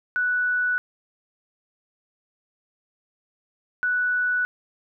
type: tone pair in turn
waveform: sine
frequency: 1480 / 1480 Hz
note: F#6 / F#6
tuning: 0 / 0 cents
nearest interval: unison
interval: 0 cents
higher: neither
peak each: -20 dBFS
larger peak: neither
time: 0.16-0.78 / 3.83-4.45 s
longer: neither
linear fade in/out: 0 ms
effects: none